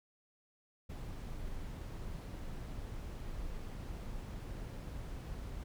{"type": "noise", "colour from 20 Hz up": "brown", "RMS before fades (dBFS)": -43, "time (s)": [0.89, 5.64], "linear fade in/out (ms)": 10, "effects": []}